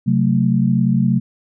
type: chord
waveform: sine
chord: F# diminished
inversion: second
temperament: just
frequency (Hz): 133.2 / 185 / 222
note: C3 / F#3 / A3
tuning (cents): +31 / 0 / +16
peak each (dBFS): -17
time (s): 0.06-1.2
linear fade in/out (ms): 20
effects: none